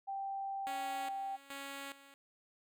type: tone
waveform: sine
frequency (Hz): 784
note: G5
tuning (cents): 0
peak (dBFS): -37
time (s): 0.07-1.37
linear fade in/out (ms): 20
type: tone with tremolo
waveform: 5% pulse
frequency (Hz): 277.2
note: C#4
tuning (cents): 0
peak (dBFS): -32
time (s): 0.67-2.14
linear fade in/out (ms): 0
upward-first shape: square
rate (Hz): 1.2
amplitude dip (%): 80
effects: none